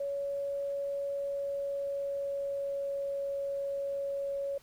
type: tone with pitch glide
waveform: sine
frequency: 561 to 557.1 Hz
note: C#5 to C#5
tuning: +21 to +9 cents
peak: -31 dBFS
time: 0-4.58 s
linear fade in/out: 5 ms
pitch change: -12 cents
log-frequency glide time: 1.06-3.21 s
effects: pink hiss -61 dBFS RMS until 4.62 s + MP3 96 kbps